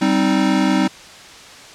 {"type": "chord", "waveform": "square", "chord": "C minor", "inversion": "second", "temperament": "equal with one note detuned", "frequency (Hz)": [194.98, 261.6, 311.1], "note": ["G3", "C4", "Eb4"], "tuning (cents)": [-9, 0, 0], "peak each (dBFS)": [-19, -19, -19], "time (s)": [0.01, 0.88], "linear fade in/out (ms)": 10, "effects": ["white hiss -39 dBFS RMS until 1.74 s", "low-pass 6000 Hz 12 dB/octave"]}